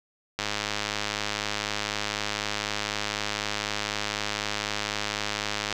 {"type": "click train", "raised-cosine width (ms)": 0.2, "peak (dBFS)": -10, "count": 556, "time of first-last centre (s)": [0.39, 5.727], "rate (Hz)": 104, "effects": []}